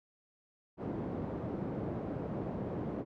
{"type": "band-pass noise", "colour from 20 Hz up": "pink", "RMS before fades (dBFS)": -38, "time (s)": [0.77, 3.05], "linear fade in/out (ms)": 50, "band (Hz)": [130, 520], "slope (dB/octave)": 12, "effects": []}